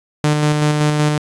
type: tone with tremolo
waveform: sawtooth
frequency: 150 Hz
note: D3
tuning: 37 cents sharp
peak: -8 dBFS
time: 0.24-1.18 s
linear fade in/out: 0 ms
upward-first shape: square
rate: 5.3 Hz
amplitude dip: 30%
effects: resampled to 24000 Hz + 8-bit